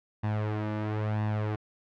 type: tone with flanger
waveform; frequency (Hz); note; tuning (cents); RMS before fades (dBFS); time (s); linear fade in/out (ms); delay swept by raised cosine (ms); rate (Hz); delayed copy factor
sawtooth; 106.7; G#2; +47; -30; 0.23-1.56; 10; 1.1 to 3.4; 1; +0.6
effects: low-pass 2000 Hz 12 dB/octave